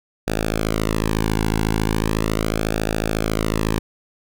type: tone with flanger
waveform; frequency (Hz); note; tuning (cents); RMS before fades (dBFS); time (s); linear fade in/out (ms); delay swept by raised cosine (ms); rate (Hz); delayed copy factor
sawtooth; 54; A1; -32; -21; 0.27-3.79; 10; 0.96 to 1.63; 0.38; -0.9
effects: none